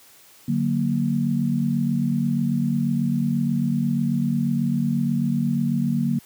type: chord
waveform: sine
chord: D augmented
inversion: none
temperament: equal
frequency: 146.83 / 185 / 233.1 Hz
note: D3 / F#3 / A#3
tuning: 0 / 0 / 0 cents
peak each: -24 / -25 / -22 dBFS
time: 0.48-6.19 s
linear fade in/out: 5 ms
effects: white hiss -51 dBFS RMS until 6.25 s + high-pass 80 Hz 12 dB/octave